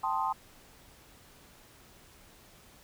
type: chord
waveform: sine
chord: A half-diminished seventh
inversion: third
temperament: equal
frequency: 784 / 880 / 1046.5 / 1244.5 Hz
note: G5 / A5 / C6 / Eb6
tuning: 0 / 0 / 0 / 0 cents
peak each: -35 / -32 / -32 / -37 dBFS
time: 0.03-0.33 s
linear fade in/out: 10 ms
effects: pink hiss -57 dBFS RMS until 2.83 s